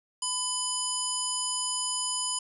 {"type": "harmonic tone", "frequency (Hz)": 1000, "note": "B5", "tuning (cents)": 21, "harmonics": [1, 3, 5, 7, 9, 10], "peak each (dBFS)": [-37, -36, -35, -34, -37, -34], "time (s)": [0.22, 2.39], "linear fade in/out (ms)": 5, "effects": []}